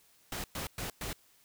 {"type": "noise bursts", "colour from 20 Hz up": "pink", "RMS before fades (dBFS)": -38, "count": 4, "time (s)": [0.32, 1.13], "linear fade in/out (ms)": 2, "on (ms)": 120, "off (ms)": 110, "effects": ["white hiss -65 dBFS RMS until 1.44 s"]}